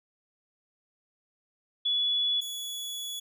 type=tone pair in turn; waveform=sine / sawtooth; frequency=3412 / 3395 Hz; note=G#7 / G#7; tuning=+46 / +37 cents; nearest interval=unison; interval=9 cents; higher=first; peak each=-24 / -31 dBFS; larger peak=first; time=1.85-2.41 / 2.41-3.2 s; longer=second; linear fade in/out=10 ms; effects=none